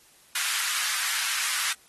pink high-pass noise, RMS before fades -28 dBFS, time 0.35-1.73 s, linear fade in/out 5 ms, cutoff 1300 Hz, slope 24 dB/octave, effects white hiss -57 dBFS RMS until 1.88 s + AAC 32 kbps

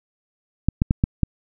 clicks, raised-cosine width 5 ms, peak -4 dBFS, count 5, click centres 0.686 / 0.819 / 0.909 / 1.039 / 1.233 s, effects none

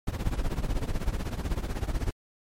brown noise with tremolo, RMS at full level -25 dBFS, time 0.07-2.11 s, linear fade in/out 5 ms, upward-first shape triangle, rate 16 Hz, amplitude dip 90%, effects MP3 64 kbps

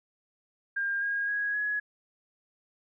sine tone with pitch steps, 1605 / 1630.2 / 1655.9 / 1681.9 Hz, G6 / G#6 / G#6 / G#6, +40 / -33 / -6 / +21 cents, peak -27 dBFS, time 0.76-1.8 s, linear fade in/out 10 ms, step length 260 ms, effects none

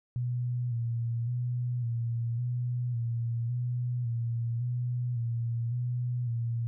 sine tone with vibrato, 119.7 Hz, A#2, 46 cents sharp, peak -28 dBFS, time 0.16-6.67 s, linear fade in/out 0 ms, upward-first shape square, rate 0.9 Hz, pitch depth 42 cents each way, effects none

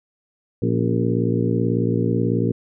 harmonic tone with a mistuned harmonic, 58.27 Hz, A#1, in tune, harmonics 2 / 3 / 4 / 5 / 6 / 7 / 8, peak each -22 / -24 / -25 / -26 / -27 / -27 / -28 dBFS, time 0.62-2.52 s, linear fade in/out 5 ms, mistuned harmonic 5, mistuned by -68 cents, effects none

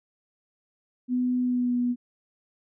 sine tone with pitch glide, 249.6 to 244.5 Hz, B3 to B3, +19 to -17 cents, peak -22 dBFS, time 1.08-1.96 s, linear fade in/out 50 ms, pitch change -36 cents, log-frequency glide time 1.41-1.76 s, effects none

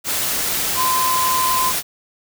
sine tone in noise, 1028 Hz, C6, 31 cents flat, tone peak -17 dBFS, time 0.75-1.73 s, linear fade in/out 50 ms, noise white, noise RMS -21 dBFS, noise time 0.04-1.83 s, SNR +1 dB, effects none

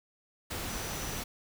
sine tone in noise, 5920 Hz, F#8, in tune, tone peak -45 dBFS, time 0.69-1.21 s, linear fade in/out 10 ms, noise pink, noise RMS -37 dBFS, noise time 0.5-1.24 s, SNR -11 dB, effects none

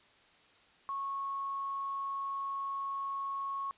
sine tone with quantisation, 1100 Hz, C#6, 14 cents flat, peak -34 dBFS, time 0.89-3.71 s, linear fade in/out 0 ms, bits 9, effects white hiss -63 dBFS RMS until 3.77 s + resampled to 8000 Hz

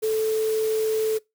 sine tone in noise, 438.3 Hz, A4, 7 cents flat, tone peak -20 dBFS, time 0.02-1.19 s, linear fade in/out 20 ms, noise white, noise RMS -37 dBFS, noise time 0.02-1.19 s, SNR +14 dB, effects noise-tail reverb RT60 0.2 s tail -23 dB re dry

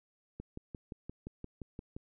click train, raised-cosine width 3 ms, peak -29 dBFS, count 10, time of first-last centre 0.4-1.965 s, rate 5.75 Hz, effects none

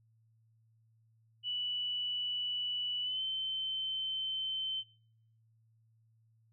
sine tone with pitch glide, 2960 to 3082 Hz, F#7 to G7, 0 to -30 cents, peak -33 dBFS, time 1.43-4.84 s, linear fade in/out 50 ms, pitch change +70 cents, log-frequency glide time 3.02-3.22 s, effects noise-tail reverb RT60 0.7 s tail -25 dB re dry + added 112 Hz sine -66 dBFS peak until 6.52 s

